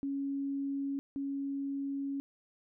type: tone pair in turn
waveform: sine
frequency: 277.2 / 277.2 Hz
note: C#4 / C#4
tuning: 0 / 0 cents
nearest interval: unison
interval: 0 cents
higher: neither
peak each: -32 / -33 dBFS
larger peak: first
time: 0.03-0.99 / 1.16-2.2 s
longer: second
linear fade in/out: 0 ms
effects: none